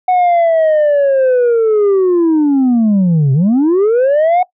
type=linear two-way sweep; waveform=sine; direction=down then up; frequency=740 to 129.2 to 740 Hz; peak=-5 dBFS; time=0.08-4.43 s; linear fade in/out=5 ms; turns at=3.33 s; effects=noise-tail reverb RT60 0.1 s tail -20 dB re dry + tanh soft clip ceiling -7 dBFS